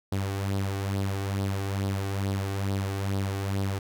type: tone with flanger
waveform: sawtooth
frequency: 98 Hz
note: G2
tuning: in tune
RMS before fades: -29 dBFS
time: 0.12-3.79 s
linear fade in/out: 5 ms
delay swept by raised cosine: 0.21 to 2.71 ms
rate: 2.3 Hz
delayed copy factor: +0.55
effects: none